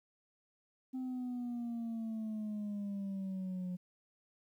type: exponential sweep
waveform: sine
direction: down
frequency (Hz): 260 to 179.1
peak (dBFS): -34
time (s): 0.93-3.77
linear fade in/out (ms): 20
effects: tanh soft clip ceiling -36 dBFS + 12-bit